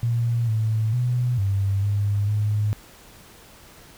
sine tone with pitch steps, 117.6 / 110 / 123.2 / 98.5 / 101.8 / 105.1 Hz, A#2 / A2 / B2 / G2 / G#2 / G#2, +16 / 0 / -4 / +9 / -34 / +21 cents, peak -19 dBFS, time 0.03-2.73 s, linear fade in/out 0 ms, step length 450 ms, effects pink hiss -48 dBFS RMS until 3.97 s

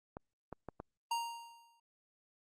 clicks, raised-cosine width 1 ms, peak -29 dBFS, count 4, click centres 0.169 / 0.527 / 0.687 / 0.801 s
square tone with exponential decay, 932.3 Hz, A#5, in tune, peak -32 dBFS, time 1.11-1.8 s, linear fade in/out 5 ms, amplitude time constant 150 ms
effects low-pass 12000 Hz 12 dB/octave + Opus 48 kbps

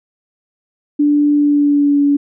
sine tone with pitch glide, 292.7 to 285.5 Hz, D4 to D4, -6 to -49 cents, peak -9 dBFS, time 0.99-2.17 s, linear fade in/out 10 ms, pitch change -43 cents, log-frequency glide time 1.33-2.02 s, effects none

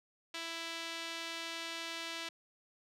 sawtooth tone with band-pass filter, 331.5 Hz, E4, 10 cents sharp, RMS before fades -42 dBFS, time 0.34-2.29 s, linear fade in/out 5 ms, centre 3400 Hz, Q 1.2, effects none

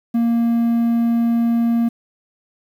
triangle tone, 233.1 Hz, A#3, in tune, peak -12 dBFS, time 0.14-1.89 s, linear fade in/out 10 ms, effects 8-bit

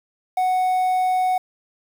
triangle tone with quantisation, 740 Hz, F#5, in tune, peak -15 dBFS, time 0.37-1.38 s, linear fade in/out 5 ms, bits 7, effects none

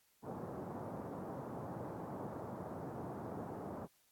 pink band-pass noise, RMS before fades -45 dBFS, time 0.22-3.88 s, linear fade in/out 50 ms, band 110 to 1000 Hz, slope 24 dB/octave, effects white hiss -73 dBFS RMS until 4.11 s + AAC 64 kbps

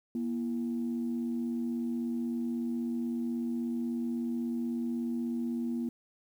sine tone pair together, 238.3 / 334.6 Hz, A#3 / E4, +38 / +26 cents, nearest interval tritone, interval 588 cents, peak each -30 / -38 dBFS, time 0.15-5.89 s, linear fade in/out 2 ms, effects tanh soft clip ceiling -24 dBFS + 10-bit

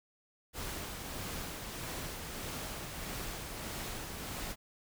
pink noise with tremolo, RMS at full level -40 dBFS, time 0.53-4.56 s, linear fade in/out 50 ms, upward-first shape sine, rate 1.6 Hz, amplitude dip 30%, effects none

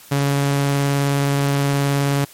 sawtooth tone with vibrato, 140.6 Hz, C#3, 25 cents sharp, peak -12 dBFS, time 0.11-2.25 s, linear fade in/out 10 ms, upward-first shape triangle, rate 19 Hz, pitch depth 11 cents each way, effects white hiss -44 dBFS RMS until 2.33 s + MP3 64 kbps

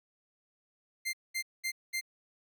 sawtooth tone bursts, 2093 Hz, C7, in tune, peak -28 dBFS, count 4, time 1.05-2.012 s, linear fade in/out 20 ms, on 83 ms, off 210 ms, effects none

